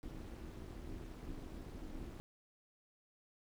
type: noise with amplitude modulation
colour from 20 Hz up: brown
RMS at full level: -44 dBFS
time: 0.03-2.2 s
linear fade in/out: 0 ms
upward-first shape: sine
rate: 290 Hz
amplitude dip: 85%
effects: none